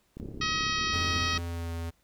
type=click train; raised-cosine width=3 ms; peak=-28 dBFS; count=37; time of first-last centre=0.17-1.223 s; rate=34.2 Hz
type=low-pass noise; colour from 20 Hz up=white; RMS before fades=-42 dBFS; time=0.2-1.39 s; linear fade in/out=0 ms; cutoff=340 Hz; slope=24 dB/octave
type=harmonic tone; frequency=635 Hz; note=D#5; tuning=35 cents sharp; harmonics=2 / 3 / 4 / 5 / 6 / 7 / 8 / 9; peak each=-32 / -34 / -35 / -36 / -37 / -37 / -38 / -39 dBFS; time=0.41-1.38 s; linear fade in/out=5 ms
type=tone with pitch glide; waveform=square; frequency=87 to 83.7 Hz; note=F2 to E2; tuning=-6 to +27 cents; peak=-33 dBFS; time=0.92-1.91 s; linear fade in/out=20 ms; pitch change=-67 cents; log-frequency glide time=1.15-1.72 s
effects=pink hiss -69 dBFS RMS until 2.03 s